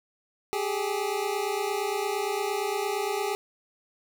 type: tone pair together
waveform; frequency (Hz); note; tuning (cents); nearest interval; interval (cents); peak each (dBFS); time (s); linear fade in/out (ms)
25% pulse; 393.1 / 421.8; G4 / G#4; +5 / +27; minor second; 122; -26; 0.53-3.35; 0
effects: none